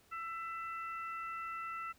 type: harmonic tone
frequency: 667 Hz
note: E5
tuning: 20 cents sharp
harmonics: 2 / 3 / 4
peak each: -40 / -49 / -50 dBFS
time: 0.11-1.93 s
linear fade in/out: 20 ms
effects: pink hiss -67 dBFS RMS until 1.98 s